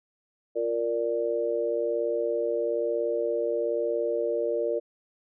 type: chord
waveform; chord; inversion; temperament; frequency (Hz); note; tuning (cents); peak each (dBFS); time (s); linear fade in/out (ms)
sine; Bb major; second; equal; 349.2 / 466.2 / 587.3; F4 / Bb4 / D5; 0 / 0 / 0; -32 / -27 / -29; 0.55-4.8; 20
effects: none